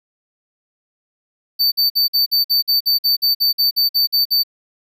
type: tone bursts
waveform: square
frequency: 4567 Hz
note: D8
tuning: 49 cents flat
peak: -13 dBFS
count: 16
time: 1.59-4.435 s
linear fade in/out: 20 ms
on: 130 ms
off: 51 ms
effects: none